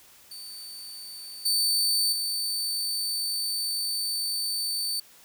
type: tone with level steps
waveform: sawtooth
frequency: 4549 Hz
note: C#8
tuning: 44 cents sharp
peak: -36 / -19 / -24 dBFS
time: 0.31-5 s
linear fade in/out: 5 ms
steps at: 1.45 / 2.12 s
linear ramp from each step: 10 ms
effects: white hiss -54 dBFS RMS until 5.24 s